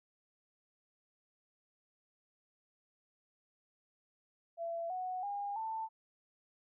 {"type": "tone with pitch steps", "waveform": "sine", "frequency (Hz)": [673, 738.2, 809.6, 888], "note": ["E5", "F#5", "G#5", "A5"], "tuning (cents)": [36, -4, -44, 16], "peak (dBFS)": -36, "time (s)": [4.57, 5.89], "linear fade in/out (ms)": 50, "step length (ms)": 330, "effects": []}